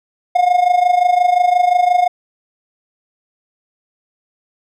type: tone with amplitude modulation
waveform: triangle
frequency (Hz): 717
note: F5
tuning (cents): +45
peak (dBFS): -5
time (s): 0.35-2.08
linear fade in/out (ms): 10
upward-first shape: sine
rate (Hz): 25.7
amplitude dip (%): 75
effects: none